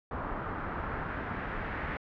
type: noise with low-pass filter sweep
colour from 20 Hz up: pink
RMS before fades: -36 dBFS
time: 0.11-1.97 s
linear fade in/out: 2 ms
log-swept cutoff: 1200 to 1900 Hz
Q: 2
effects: low-pass 3000 Hz 12 dB/octave